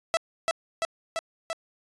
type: tone with echo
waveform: sawtooth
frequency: 659 Hz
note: E5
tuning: 1 cent flat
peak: -17 dBFS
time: 0.14-0.17 s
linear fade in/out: 0 ms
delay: 340 ms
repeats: 4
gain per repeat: -2 dB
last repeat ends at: 1.53 s
effects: resampled to 22050 Hz